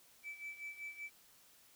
sine tone with tremolo, 2313 Hz, D7, 27 cents flat, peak -40 dBFS, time 0.23-1.1 s, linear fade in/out 50 ms, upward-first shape sine, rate 5.2 Hz, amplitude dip 80%, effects tanh soft clip ceiling -40 dBFS + white hiss -65 dBFS RMS until 1.75 s

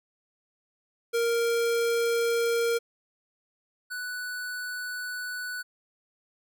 square tone pair in turn, 466.2 / 1483.9 Hz, A#4 / F#6, 0 / +5 cents, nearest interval octave + minor sixth, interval 2005 cents, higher second, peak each -24 / -33 dBFS, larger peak first, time 1.13-2.79 / 3.9-5.63 s, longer second, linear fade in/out 20 ms, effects none

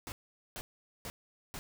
pink noise bursts, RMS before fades -42 dBFS, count 4, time 0.07-1.59 s, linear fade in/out 0 ms, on 50 ms, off 440 ms, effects none

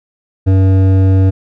sine tone with hard clipping, 95.2 Hz, F#2, 50 cents sharp, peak -8 dBFS, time 0.46-1.31 s, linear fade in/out 20 ms, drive 11 dB, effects none

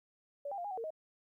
sine tone with pitch steps, 571 / 798 / 699 / 818 / 751 / 457.2 / 629 Hz, D5 / G5 / F5 / G#5 / F#5 / A#4 / D#5, -49 / +31 / +1 / -26 / +26 / -34 / +19 cents, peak -37 dBFS, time 0.45-0.905 s, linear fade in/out 5 ms, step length 65 ms, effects 13-bit

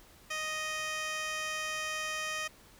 15% pulse tone with band-pass filter, 622.3 Hz, D#5, in tune, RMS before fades -36 dBFS, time 0.3-2.48 s, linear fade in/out 10 ms, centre 3800 Hz, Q 0.63, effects pink hiss -58 dBFS RMS until 2.79 s

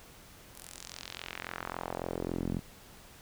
sawtooth tone with band-pass filter sweep, 43.65 Hz, F1, in tune, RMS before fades -39 dBFS, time 0.54-2.6 s, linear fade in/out 20 ms, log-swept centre 12000 to 190 Hz, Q 1.6, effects pink hiss -54 dBFS RMS until 3.21 s

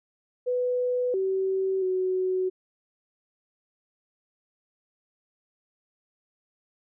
sine tone with pitch steps, 496.6 / 382 / 371.8 Hz, B4 / G4 / F#4, +9 / -45 / +8 cents, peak -23 dBFS, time 0.46-2.5 s, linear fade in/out 20 ms, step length 680 ms, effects none

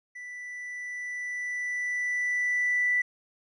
triangle tone with level ramp, 1975.5 Hz, B6, in tune, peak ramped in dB -37 to -18 dBFS, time 0.15-3.02 s, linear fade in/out 10 ms, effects tanh soft clip ceiling -20 dBFS + resampled to 24000 Hz

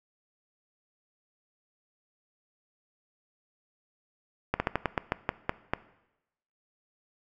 slowing click train, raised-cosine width 0.5 ms, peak -10 dBFS, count 10, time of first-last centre 4.54-5.735 s, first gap 60 ms, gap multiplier 1.19, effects noise-tail reverb RT60 0.9 s tail -18 dB re dry

